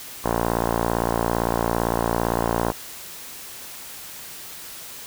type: tone with low-pass filter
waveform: 5% pulse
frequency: 57.7 Hz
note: A#1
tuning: 17 cents flat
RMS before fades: -23 dBFS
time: 0.24-2.72 s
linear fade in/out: 5 ms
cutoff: 1100 Hz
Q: 9.5
effects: white hiss -38 dBFS RMS until 5.06 s